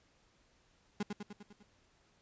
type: tone with echo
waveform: 35% pulse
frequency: 206 Hz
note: G#3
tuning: 14 cents flat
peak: -31 dBFS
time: 1-1.03 s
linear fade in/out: 5 ms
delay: 100 ms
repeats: 6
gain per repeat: -4 dB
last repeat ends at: 1.63 s
effects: pink hiss -70 dBFS RMS until 2.21 s + resampled to 16000 Hz